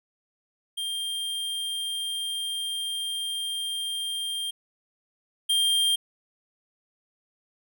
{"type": "tone pair in turn", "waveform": "square", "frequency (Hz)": [3193, 3193], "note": ["G7", "G7"], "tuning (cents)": [31, 31], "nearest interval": "unison", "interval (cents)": 0, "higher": "neither", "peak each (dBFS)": [-29, -21], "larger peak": "second", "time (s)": [[0.77, 4.51], [5.49, 5.96]], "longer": "first", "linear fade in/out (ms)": 10, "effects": []}